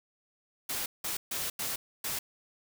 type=noise bursts at uneven times; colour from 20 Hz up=white; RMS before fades=-34 dBFS; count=5; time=0.69-0.86 / 1.04-1.17 / 1.31-1.5 / 1.59-1.76 / 2.04-2.19 s; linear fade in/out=5 ms; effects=none